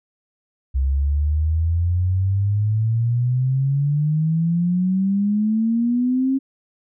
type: exponential sweep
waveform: sine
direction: up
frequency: 65.41 to 270.9 Hz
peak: -16 dBFS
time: 0.74-6.39 s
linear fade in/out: 20 ms
effects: none